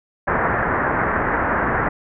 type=low-pass noise; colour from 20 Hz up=white; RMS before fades=-20 dBFS; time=0.27-1.89 s; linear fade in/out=10 ms; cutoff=1800 Hz; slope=48 dB/octave; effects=none